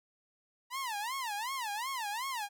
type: tone with vibrato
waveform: sawtooth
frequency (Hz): 942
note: A#5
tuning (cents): +18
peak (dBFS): -31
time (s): 0.7-2.49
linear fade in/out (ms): 50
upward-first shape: sine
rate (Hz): 2.7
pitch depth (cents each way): 260
effects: none